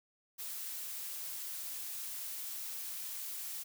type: noise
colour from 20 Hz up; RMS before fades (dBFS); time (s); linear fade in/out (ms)
blue; -42; 0.38-3.64; 20
effects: none